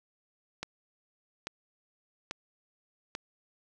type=click train; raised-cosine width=0.2 ms; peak=-18 dBFS; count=4; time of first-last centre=0.63-3.151 s; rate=1.19 Hz; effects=none